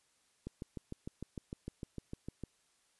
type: click train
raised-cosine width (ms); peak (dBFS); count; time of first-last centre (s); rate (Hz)
3; -28; 14; 0.47-2.437; 6.61
effects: white hiss -73 dBFS RMS until 2.99 s + resampled to 24000 Hz